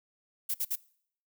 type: noise bursts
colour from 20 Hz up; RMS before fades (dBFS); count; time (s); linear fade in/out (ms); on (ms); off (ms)
violet; -31; 3; 0.49-0.758; 10; 54; 53
effects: noise-tail reverb RT60 0.6 s tail -22 dB re dry